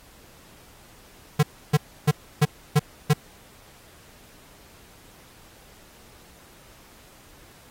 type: tone bursts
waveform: square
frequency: 149.5 Hz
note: D3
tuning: 31 cents sharp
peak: -15 dBFS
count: 6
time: 1.39-3.136 s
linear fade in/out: 10 ms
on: 41 ms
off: 300 ms
effects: pink hiss -52 dBFS RMS until 7.7 s + AAC 48 kbps

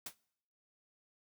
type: noise with exponential decay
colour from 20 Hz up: white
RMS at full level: -37 dBFS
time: 0.06-0.15 s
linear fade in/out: 5 ms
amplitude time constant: 19 ms
effects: noise-tail reverb RT60 0.7 s tail -23 dB re dry

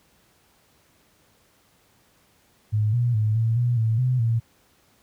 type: tone with pitch steps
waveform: sine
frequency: 106.6 / 120.6 / 107.7 / 113.3 / 121.2 / 111.9 / 126.9 / 114.8 Hz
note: G#2 / B2 / A2 / A#2 / B2 / A2 / B2 / A#2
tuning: +46 / -41 / -37 / -49 / -32 / +30 / +47 / -26 cents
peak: -18 dBFS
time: 2.72-4.4 s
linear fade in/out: 20 ms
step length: 210 ms
effects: pink hiss -61 dBFS RMS until 5.02 s + high-pass 60 Hz 12 dB/octave

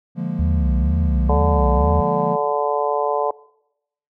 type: chord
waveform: triangle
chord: Bb dominant seventh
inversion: first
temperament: equal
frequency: 146.83 / 174.61 / 207.7 / 233.1 Hz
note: D3 / F3 / Ab3 / Bb3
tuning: 0 / 0 / 0 / 0 cents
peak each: -27 / -22 / -27 / -27 dBFS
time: 0.15-2.38 s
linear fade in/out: 50 ms
type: tone with vibrato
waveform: sine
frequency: 71.4 Hz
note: D2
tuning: 48 cents flat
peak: -16 dBFS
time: 0.39-2.01 s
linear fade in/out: 5 ms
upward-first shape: sine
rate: 2.1 Hz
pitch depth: 210 cents each way
type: harmonic tone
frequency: 145.5 Hz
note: D3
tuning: 16 cents flat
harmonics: 3 / 4 / 5 / 6 / 7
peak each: -22 / -23 / -24 / -25 / -25 dBFS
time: 1.29-3.31 s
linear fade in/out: 5 ms
effects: noise-tail reverb RT60 0.8 s tail -21 dB re dry

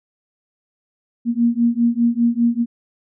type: beating tone pair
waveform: sine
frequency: 233.1 / 238.1 Hz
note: A#3 / A#3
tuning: 0 / +37 cents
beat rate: 5 Hz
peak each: -17 dBFS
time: 1.25-2.66 s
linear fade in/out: 50 ms
effects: none

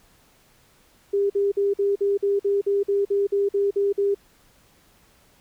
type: tone bursts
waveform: sine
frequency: 400.6 Hz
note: G4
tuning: 38 cents sharp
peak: -18 dBFS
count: 14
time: 1.13-4.147 s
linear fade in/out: 10 ms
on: 170 ms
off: 49 ms
effects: pink hiss -58 dBFS RMS until 5.4 s

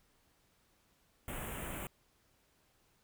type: band-stop noise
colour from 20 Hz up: pink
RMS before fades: -42 dBFS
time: 1.28-1.87 s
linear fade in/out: 2 ms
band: 3100 to 7600 Hz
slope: 48 dB/octave
effects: pink hiss -72 dBFS RMS until 3.03 s

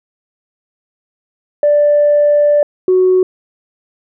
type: tone pair in turn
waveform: sine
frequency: 587.3 / 370 Hz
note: D5 / F#4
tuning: 0 / 0 cents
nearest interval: minor sixth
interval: 800 cents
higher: first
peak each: -6 dBFS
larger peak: neither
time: 1.63-2.63 / 2.88-3.23 s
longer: first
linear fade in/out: 2 ms
effects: tanh soft clip ceiling -3 dBFS

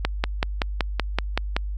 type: click train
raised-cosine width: 0.3 ms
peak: -5 dBFS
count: 9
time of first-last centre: 0.05-1.565 s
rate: 5.28 Hz
effects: added 50 Hz sine -26 dBFS peak until 1.77 s

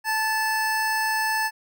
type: tone pair together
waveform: square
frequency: 880 / 1741.8 Hz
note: A5 / A6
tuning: 0 / -18 cents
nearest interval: octave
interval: 1182 cents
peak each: -26 / -25 dBFS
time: 0.04-1.51 s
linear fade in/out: 50 ms
effects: none

